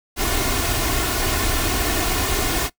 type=noise with comb filter; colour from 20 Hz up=pink; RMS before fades=-21 dBFS; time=0.16-2.7 s; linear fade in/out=50 ms; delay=2.8 ms; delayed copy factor=+0.6; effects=noise-tail reverb RT60 0.1 s tail -19 dB re dry